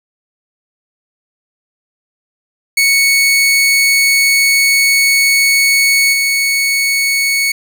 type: tone with level steps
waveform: sawtooth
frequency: 2217 Hz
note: C#7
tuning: in tune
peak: -5 / -8 dBFS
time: 2.77-7.52 s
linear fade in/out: 5 ms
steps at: 6.12 s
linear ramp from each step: 20 ms
effects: none